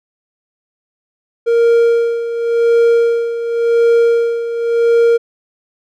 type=tone with tremolo; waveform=triangle; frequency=466.2 Hz; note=A#4; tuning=in tune; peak=-5 dBFS; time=1.46-5.18 s; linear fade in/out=20 ms; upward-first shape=sine; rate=0.91 Hz; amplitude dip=70%; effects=none